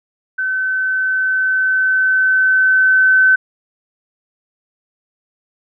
sine tone with level ramp, 1525 Hz, G6, 48 cents flat, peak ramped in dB -16 to -7 dBFS, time 0.38-3.36 s, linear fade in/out 10 ms, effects none

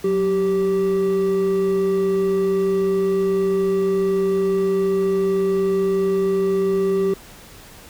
triangle tone pair together, 185 / 389.2 Hz, F#3 / G4, 0 / -12 cents, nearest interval octave + minor second, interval 1288 cents, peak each -23 / -15 dBFS, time 0.04-7.14 s, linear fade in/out 5 ms, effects pink hiss -43 dBFS RMS until 7.89 s

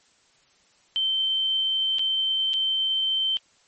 sine tone with dropouts, 3105 Hz, G7, 17 cents flat, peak -21 dBFS, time 0.96-3.37 s, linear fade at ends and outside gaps 0 ms, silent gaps 1.985-1.993 / 2.534-2.539 s, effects white hiss -61 dBFS RMS until 3.67 s + MP3 32 kbps

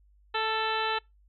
harmonic tone with a mistuned harmonic, 440 Hz, A4, in tune, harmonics 1 / 2 / 3 / 4 / 5 / 6 / 7 / 8 / 9, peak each -34 / -31 / -33 / -35 / -43 / -36 / -38 / -41 / -38 dBFS, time 0.34-0.99 s, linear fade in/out 10 ms, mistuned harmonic 3, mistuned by +19 cents, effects noise-tail reverb RT60 0.2 s tail -26 dB re dry + added 50 Hz sine -58 dBFS peak until 1.28 s

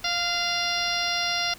harmonic tone with a mistuned harmonic, 698.5 Hz, F5, in tune, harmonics 1 / 2 / 3 / 4 / 5 / 6 / 7 / 8, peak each -32 / -32 / -32 / -32 / -32 / -32 / -32 / -32 dBFS, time 0.04-1.54 s, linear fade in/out 5 ms, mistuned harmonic 3, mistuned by -29 cents, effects pink hiss -47 dBFS RMS until 1.58 s

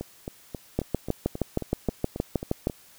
two click trains, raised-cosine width 2 ms, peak -19 / -10 dBFS, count 11 / 13, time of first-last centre 0.01-2.698 / 0.79-2.671 s, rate 3.72 / 6.38 Hz, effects white hiss -54 dBFS RMS until 2.98 s

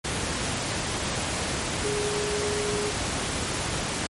sine tone in noise, 415.3 Hz, G#4, in tune, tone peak -27 dBFS, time 1.84-2.91 s, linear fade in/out 10 ms, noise pink, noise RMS -28 dBFS, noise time 0.04-4.07 s, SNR -2 dB, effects high-pass 60 Hz 12 dB/octave + MP3 48 kbps

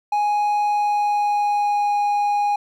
triangle tone with pitch glide, 830.6 to 822.5 Hz, G#5 to G#5, 0 to -17 cents, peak -15 dBFS, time 0.12-2.56 s, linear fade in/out 5 ms, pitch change -17 cents, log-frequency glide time 0.63-1.98 s, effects none

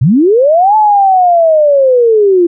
sine linear two-way sweep, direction up then down, 106.9 to 871 to 336.1 Hz, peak -4 dBFS, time 0.01-2.47 s, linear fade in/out 10 ms, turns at 0.76 s, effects none

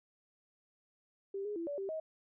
sine tone with pitch steps, 393.7 / 415.9 / 335.4 / 575 / 390.2 / 633 Hz, G4 / G#4 / E4 / D5 / G4 / D#5, +8 / +2 / +30 / -37 / -8 / +30 cents, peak -36 dBFS, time 1.34-2 s, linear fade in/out 5 ms, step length 110 ms, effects none

